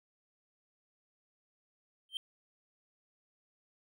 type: tone with exponential growth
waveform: triangle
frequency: 3136 Hz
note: G7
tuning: in tune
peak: -28 dBFS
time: 2.09-2.17 s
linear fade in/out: 1 ms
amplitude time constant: 16 ms
effects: none